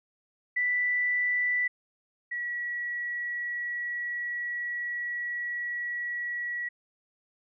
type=tone pair in turn; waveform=sine; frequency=1975.5 / 1929.3 Hz; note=B6 / B6; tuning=0 / -41 cents; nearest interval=unison; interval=41 cents; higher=first; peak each=-24 / -30 dBFS; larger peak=first; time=0.56-1.68 / 2.31-6.69 s; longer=second; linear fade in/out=10 ms; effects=none